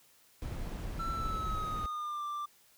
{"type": "noise", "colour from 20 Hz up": "brown", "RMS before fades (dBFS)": -38, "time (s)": [0.42, 1.86], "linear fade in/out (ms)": 0}
{"type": "tone with pitch glide", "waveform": "triangle", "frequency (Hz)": [1340, 1180.1], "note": ["E6", "D6"], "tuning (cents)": [28, 8], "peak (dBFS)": -33, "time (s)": [0.99, 2.46], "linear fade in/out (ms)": 10, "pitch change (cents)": -220, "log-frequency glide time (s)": [1.12, 2.24]}
{"effects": ["white hiss -64 dBFS RMS until 2.77 s"]}